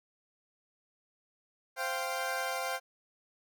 20% pulse chord, C suspended fourth, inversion none, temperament equal with one note detuned, 523.3 / 694 / 784 Hz, C5 / F5 / G5, 0 / -11 / 0 cents, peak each -32 dBFS, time 1.76-2.8 s, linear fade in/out 50 ms, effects none

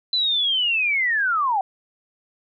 sine linear sweep, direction down, 4056 to 740 Hz, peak -18 dBFS, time 0.13-1.61 s, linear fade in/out 2 ms, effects none

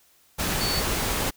sine tone in noise, 4473 Hz, C#8, 15 cents sharp, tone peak -27 dBFS, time 0.6-0.81 s, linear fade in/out 20 ms, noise pink, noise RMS -26 dBFS, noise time 0.38-1.31 s, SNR -4 dB, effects white hiss -60 dBFS RMS until 1.36 s

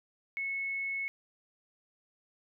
sine tone, 2196 Hz, C#7, 17 cents flat, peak -32 dBFS, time 0.37-1.08 s, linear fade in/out 0 ms, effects none

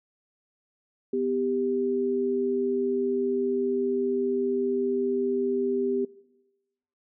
sine tone pair together, 250 / 395 Hz, B3 / G4, +21 / +13 cents, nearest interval minor sixth, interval 792 cents, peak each -29 / -25 dBFS, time 1.13-6.05 s, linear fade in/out 5 ms, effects noise-tail reverb RT60 1.0 s tail -21 dB re dry

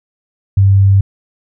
sine tone, 98 Hz, G2, in tune, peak -5 dBFS, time 0.57-1.01 s, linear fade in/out 5 ms, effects none

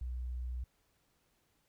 sine tone, 61.74 Hz, B1, in tune, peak -36 dBFS, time 0.01-0.64 s, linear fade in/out 5 ms, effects pink hiss -75 dBFS RMS until 1.68 s

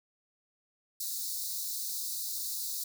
white high-pass noise, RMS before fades -36 dBFS, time 1-2.84 s, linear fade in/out 5 ms, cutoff 3800 Hz, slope 96 dB/octave, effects none

